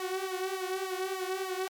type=tone with flanger; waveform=sawtooth; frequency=376.2 Hz; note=F#4; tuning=29 cents sharp; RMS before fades=-34 dBFS; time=0-1.68 s; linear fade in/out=2 ms; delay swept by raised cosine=1.6 to 5.3 ms; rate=3.4 Hz; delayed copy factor=+0.85; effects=MP3 96 kbps